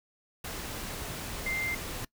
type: tone in noise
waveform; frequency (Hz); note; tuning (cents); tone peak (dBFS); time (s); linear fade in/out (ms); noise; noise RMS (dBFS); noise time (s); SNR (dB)
sine; 2092; C7; -1; -30; 1.46-1.75; 5; pink; -38; 0.44-2.05; +5
effects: noise-tail reverb RT60 0.1 s tail -22 dB re dry